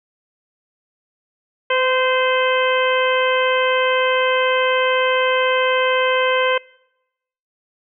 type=harmonic tone with a mistuned harmonic; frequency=517 Hz; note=C5; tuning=21 cents flat; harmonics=1 / 2 / 3 / 4 / 5 / 6; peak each=-18 / -21 / -23 / -24 / -25 / -26 dBFS; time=1.7-6.58 s; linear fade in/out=5 ms; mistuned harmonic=1; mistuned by=-17 cents; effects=noise-tail reverb RT60 0.9 s tail -25 dB re dry